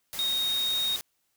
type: tone in noise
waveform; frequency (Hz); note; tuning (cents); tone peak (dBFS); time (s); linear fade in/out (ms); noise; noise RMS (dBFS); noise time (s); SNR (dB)
sine; 3729; A#7; 0; -25; 0.19-0.96; 0; white; -37; 0.13-1.01; +9
effects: white hiss -74 dBFS RMS until 1.36 s